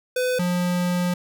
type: tone pair in turn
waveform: square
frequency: 503 / 177.84 Hz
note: B4 / F3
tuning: +32 / +32 cents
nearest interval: octave + tritone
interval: 1800 cents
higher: first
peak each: -21 dBFS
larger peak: neither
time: 0.16-0.39 / 0.39-1.14 s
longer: second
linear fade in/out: 5 ms
effects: none